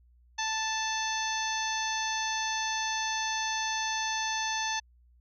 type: harmonic tone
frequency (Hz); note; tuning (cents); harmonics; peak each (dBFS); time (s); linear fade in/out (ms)
880; A5; 0; 1 / 2 / 3 / 4 / 5 / 6 / 7; -33 / -35 / -39 / -38 / -40 / -43 / -36; 0.38-4.8; 10
effects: added 60 Hz sine -58 dBFS peak until 5.2 s